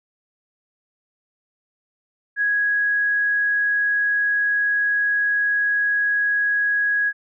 sine tone, 1661.2 Hz, G#6, in tune, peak -17 dBFS, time 2.36-7.13 s, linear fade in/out 50 ms, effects none

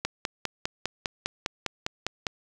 click train, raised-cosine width 0.2 ms, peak -10 dBFS, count 12, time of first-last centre 0.05-2.268 s, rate 4.96 Hz, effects none

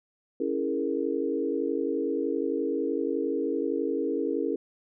sine chord, A# half-diminished seventh, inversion first, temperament equal, 277.2 / 329.6 / 415.3 / 466.2 Hz, C#4 / E4 / G#4 / A#4, 0 / 0 / 0 / 0 cents, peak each -31 dBFS, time 0.4-4.56 s, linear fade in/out 5 ms, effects none

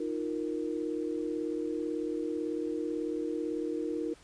sine chord, Eb suspended second, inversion none, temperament equal, 311.1 / 349.2 / 466.2 Hz, Eb4 / F4 / Bb4, 0 / 0 / 0 cents, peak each -34 / -36 / -36 dBFS, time 0-4.14 s, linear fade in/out 5 ms, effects pink hiss -58 dBFS RMS until 4.23 s + resampled to 22050 Hz

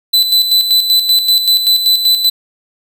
45% pulse tone with tremolo, 4003 Hz, B7, 23 cents sharp, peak -6 dBFS, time 0.13-2.3 s, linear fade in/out 10 ms, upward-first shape square, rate 5.2 Hz, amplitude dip 55%, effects none

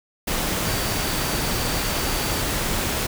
sine tone in noise, 4600 Hz, D8, 37 cents flat, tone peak -35 dBFS, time 0.65-2.42 s, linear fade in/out 10 ms, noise pink, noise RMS -24 dBFS, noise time 0.27-3.07 s, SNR -14 dB, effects none

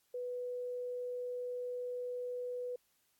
sine tone, 493.9 Hz, B4, in tune, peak -37 dBFS, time 0.14-2.76 s, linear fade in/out 5 ms, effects white hiss -75 dBFS RMS until 3.19 s + AAC 64 kbps

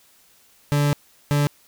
40% pulse tone bursts at uneven times, 145.2 Hz, D3, 19 cents flat, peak -16 dBFS, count 2, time 0.72-0.93 / 1.31-1.47 s, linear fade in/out 0 ms, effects white hiss -56 dBFS RMS until 1.67 s

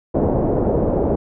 white low-pass noise, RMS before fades -18 dBFS, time 0.14-1.16 s, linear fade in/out 10 ms, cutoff 580 Hz, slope 24 dB/octave, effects none

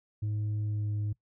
sine tone with pitch glide, 105.7 to 104.49 Hz, G#2 to G#2, +31 to +11 cents, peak -26 dBFS, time 0.22-1.13 s, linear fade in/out 10 ms, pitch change -20 cents, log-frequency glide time 0.62-0.93 s, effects noise-tail reverb RT60 0.1 s tail -22 dB re dry + tanh soft clip ceiling -28 dBFS

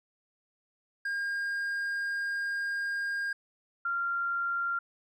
triangle / sine tone pair in turn, 1614 / 1385.6 Hz, G#6 / F6, -50 / -14 cents, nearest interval minor third, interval 264 cents, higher first, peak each -28 dBFS, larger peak neither, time 1.05-3.33 / 3.85-4.79 s, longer first, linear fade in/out 5 ms, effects resampled to 24000 Hz

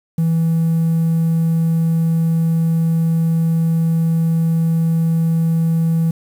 triangle tone, 164 Hz, E3, 9 cents flat, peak -10 dBFS, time 0.18-6.11 s, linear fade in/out 5 ms, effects tanh soft clip ceiling -8 dBFS + 7-bit

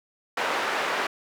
white band-pass noise, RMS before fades -27 dBFS, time 0.37-1.07 s, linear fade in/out 5 ms, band 420 to 1700 Hz, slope 12 dB/octave, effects none

